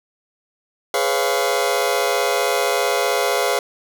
sawtooth chord, C# dominant seventh, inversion second, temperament just, 415.8 / 498.9 / 554.4 / 693 Hz, G#4 / B4 / C#5 / E#5, +2 / +17 / 0 / -14 cents, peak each -19 dBFS, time 0.94-3.59 s, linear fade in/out 2 ms, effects none

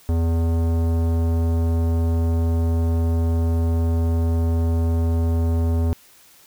sine tone with tanh clipping, 82.9 Hz, E2, 10 cents sharp, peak -19 dBFS, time 0.09-5.93 s, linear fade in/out 0 ms, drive 17 dB, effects white hiss -51 dBFS RMS until 6.46 s

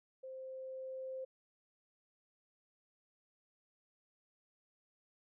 sine tone with level ramp, 523.3 Hz, C5, in tune, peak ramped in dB -45 to -40 dBFS, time 0.23-1.25 s, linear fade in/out 10 ms, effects none

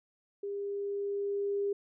sine tone with level ramp, 402.3 Hz, G4, 45 cents sharp, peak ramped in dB -34 to -28 dBFS, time 0.43-1.73 s, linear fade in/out 5 ms, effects none

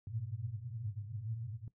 white band-pass noise, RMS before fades -42 dBFS, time 0.07-1.68 s, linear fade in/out 2 ms, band 100 to 120 Hz, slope 96 dB/octave, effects noise-tail reverb RT60 0.1 s tail -18 dB re dry

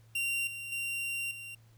45% pulse tone with level steps, 2763 Hz, F7, 19 cents flat, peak -30 / -39 / -33 / -42 dBFS, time 0.15-1.55 s, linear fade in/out 5 ms, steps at 0.47 / 0.72 / 1.31 s, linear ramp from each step 2 ms, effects added 113 Hz sine -57 dBFS peak until 1.77 s + pink hiss -68 dBFS RMS until 1.77 s

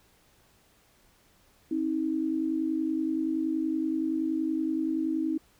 sine tone pair together, 267.3 / 317.9 Hz, C4 / D#4, +37 / +37 cents, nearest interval minor third, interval 300 cents, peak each -31 / -27 dBFS, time 1.71-5.38 s, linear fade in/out 5 ms, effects pink hiss -63 dBFS RMS until 5.59 s

